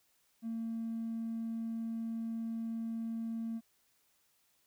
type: tone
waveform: triangle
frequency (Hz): 227.1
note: A#3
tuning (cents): -45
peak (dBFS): -32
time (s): 0.42-3.61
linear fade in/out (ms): 50
effects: tanh soft clip ceiling -32 dBFS + white hiss -73 dBFS RMS until 4.66 s